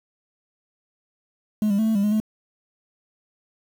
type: tone with pitch steps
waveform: sine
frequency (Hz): 212.7 / 200 / 220.1 / 221.7 / 199.9 / 209.2 / 216.1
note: G#3 / G3 / A3 / A3 / G3 / G#3 / A3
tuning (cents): +42 / +35 / +1 / +13 / +34 / +13 / -31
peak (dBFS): -15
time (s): 1.62-2.201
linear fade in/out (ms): 2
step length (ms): 83
effects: tanh soft clip ceiling -17 dBFS + 7-bit